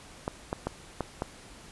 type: clicks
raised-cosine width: 1 ms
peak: -15 dBFS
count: 5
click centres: 0.279 / 0.529 / 0.67 / 1.007 / 1.221 s
effects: pink hiss -50 dBFS RMS until 1.71 s + resampled to 24000 Hz